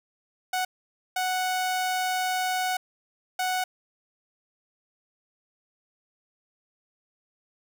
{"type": "tone bursts at uneven times", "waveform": "sawtooth", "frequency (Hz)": 740, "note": "F#5", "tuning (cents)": 0, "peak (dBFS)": -21, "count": 3, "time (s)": [[0.53, 0.65], [1.16, 2.77], [3.39, 3.64]], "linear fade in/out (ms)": 5, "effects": []}